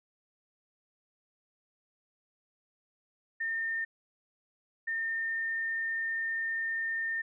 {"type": "tone bursts at uneven times", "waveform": "sine", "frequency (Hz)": 1815, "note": "A#6", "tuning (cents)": -47, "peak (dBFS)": -30, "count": 2, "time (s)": [[3.4, 3.85], [4.87, 7.22]], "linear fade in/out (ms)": 10, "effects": []}